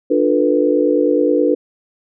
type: chord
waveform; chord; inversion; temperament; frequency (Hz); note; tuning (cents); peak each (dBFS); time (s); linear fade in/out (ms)
sine; B half-diminished seventh; first; just; 296.3 / 355.6 / 444.5 / 493.9; D4 / F4 / A4 / B4; +15 / +31 / +18 / 0; -16 / -19 / -18 / -16; 0.1-1.55; 10
effects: none